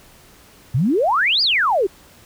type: exponential two-way sweep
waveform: sine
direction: up then down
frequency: 111.2 to 5100 to 350.3 Hz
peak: -14 dBFS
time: 0.74-1.87 s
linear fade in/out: 10 ms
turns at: 1.42 s
effects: pink hiss -48 dBFS RMS until 2.25 s